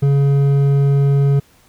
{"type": "tone with hard clipping", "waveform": "triangle", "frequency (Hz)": 140, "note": "C#3", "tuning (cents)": 18, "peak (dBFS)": -12, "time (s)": [0.02, 1.4], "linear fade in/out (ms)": 10, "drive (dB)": 10, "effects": ["pink hiss -52 dBFS RMS until 1.68 s"]}